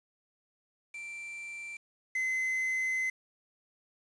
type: tone pair in turn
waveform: triangle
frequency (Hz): 2349 / 2048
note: D7 / C7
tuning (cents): 0 / -38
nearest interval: major second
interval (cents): 238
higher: first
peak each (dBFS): -38 / -27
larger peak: second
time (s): 0.94-1.77 / 2.15-3.1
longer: second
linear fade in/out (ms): 5
effects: resampled to 22050 Hz + 9-bit